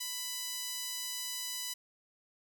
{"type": "tone with high-pass filter", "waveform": "sawtooth", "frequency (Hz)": 994, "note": "B5", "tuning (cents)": 11, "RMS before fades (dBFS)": -39, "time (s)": [0, 1.74], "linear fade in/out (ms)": 10, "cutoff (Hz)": 4300, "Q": 0.89, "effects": []}